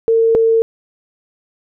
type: tone pair in turn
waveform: sine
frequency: 453.7 / 452.1 Hz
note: A#4 / A4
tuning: -47 / +47 cents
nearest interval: unison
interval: 6 cents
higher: first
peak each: -9 dBFS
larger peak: neither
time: 0.08-0.35 / 0.35-0.62 s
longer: neither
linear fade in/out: 0 ms
effects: none